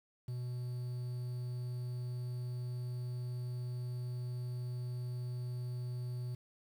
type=tone with quantisation; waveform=triangle; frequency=123.47 Hz; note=B2; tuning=in tune; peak=-35 dBFS; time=0.28-6.35 s; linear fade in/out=5 ms; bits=10; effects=none